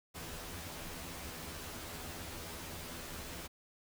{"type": "noise with comb filter", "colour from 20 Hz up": "pink", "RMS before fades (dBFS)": -45, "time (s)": [0.14, 3.48], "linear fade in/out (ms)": 20, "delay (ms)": 12, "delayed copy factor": 0.75, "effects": []}